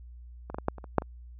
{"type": "clicks", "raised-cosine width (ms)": 1, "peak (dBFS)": [-24, -20, -20, -11, -29, -29, -7, -24], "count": 8, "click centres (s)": [0.5, 0.545, 0.585, 0.684, 0.783, 0.842, 0.983, 1.021], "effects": ["added 60 Hz sine -44 dBFS peak until 1.39 s"]}